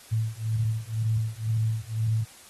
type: beating tone pair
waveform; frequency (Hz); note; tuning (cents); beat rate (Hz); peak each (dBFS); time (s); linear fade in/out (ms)
sine; 110 / 112; A2 / A2; 0 / +31; 2; -27; 0.11-2.25; 20
effects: white hiss -50 dBFS RMS until 2.49 s + AAC 32 kbps